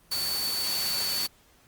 sine tone in noise, 4487 Hz, C#8, 20 cents sharp, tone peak -28 dBFS, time 0.11-1.27 s, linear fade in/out 10 ms, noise white, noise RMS -32 dBFS, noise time 0.11-1.27 s, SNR +1 dB, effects pink hiss -60 dBFS RMS until 1.67 s + Opus 24 kbps

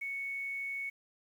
sine tone with quantisation, 2217 Hz, C#7, in tune, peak -35 dBFS, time 0.01-0.9 s, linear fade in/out 10 ms, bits 10, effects none

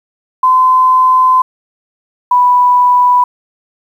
sine tone pair in turn, 1025 / 987.6 Hz, C6 / B5, -36 / 0 cents, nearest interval minor second, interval 64 cents, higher first, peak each -5 dBFS, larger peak neither, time 0.43-1.42 / 2.31-3.24 s, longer first, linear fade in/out 5 ms, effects 7-bit

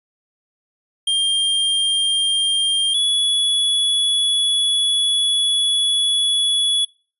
square tone pair in turn, 3198 / 3393 Hz, G7 / G#7, +34 / +36 cents, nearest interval minor second, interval 102 cents, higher second, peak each -16 dBFS, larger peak neither, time 1.07-2.94 / 2.94-6.85 s, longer second, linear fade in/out 5 ms, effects noise-tail reverb RT60 0.4 s tail -24 dB re dry + resampled to 32000 Hz

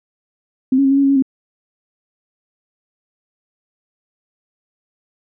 sine tone with pitch steps, 260.6 / 276.4 / 269.6 / 275.1 / 278.7 / 274 / 277.1 / 265.9 Hz, C4 / C#4 / C#4 / C#4 / C#4 / C#4 / C#4 / C4, -7 / -5 / -48 / -13 / +9 / -20 / -1 / +28 cents, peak -10 dBFS, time 0.72-1.224 s, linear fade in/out 5 ms, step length 63 ms, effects none

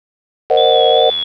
click train, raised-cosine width 0.3 ms, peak -16 dBFS, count 60, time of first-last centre 0.5-1.226 s, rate 81.3 Hz
sine chord, C half-diminished seventh, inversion third, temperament equal with one note detuned, 466.2 / 523.3 / 613.3 / 740 Hz, Bb4 / C5 / Eb5 / Gb5, 0 / 0 / -25 / 0 cents, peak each -14 dBFS, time 0.5-1.1 s, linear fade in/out 5 ms
sine tone with vibrato, 3422 Hz, A7, 49 cents flat, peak -16 dBFS, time 0.57-1.24 s, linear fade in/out 5 ms, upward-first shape sine, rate 2.6 Hz, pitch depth 37 cents each way
effects none

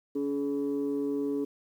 sine tone pair together, 282.9 / 425.1 Hz, C#4 / G#4, +35 / +40 cents, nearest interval perfect fifth, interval 705 cents, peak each -28 / -30 dBFS, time 0.15-1.45 s, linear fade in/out 10 ms, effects tanh soft clip ceiling -23 dBFS + 10-bit

